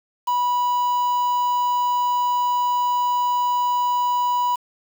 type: tone with quantisation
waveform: triangle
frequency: 980 Hz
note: B5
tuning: 14 cents flat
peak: -16 dBFS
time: 0.27-4.56 s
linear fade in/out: 10 ms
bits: 6
effects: none